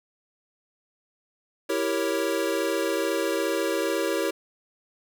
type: chord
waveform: square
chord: E diminished seventh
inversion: none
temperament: equal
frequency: 329.6 / 392 / 466.2 / 554.4 Hz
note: E4 / G4 / Bb4 / Db5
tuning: 0 / 0 / 0 / 0 cents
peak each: -30 / -30 / -31 / -30 dBFS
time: 1.69-4.31 s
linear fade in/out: 10 ms
effects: none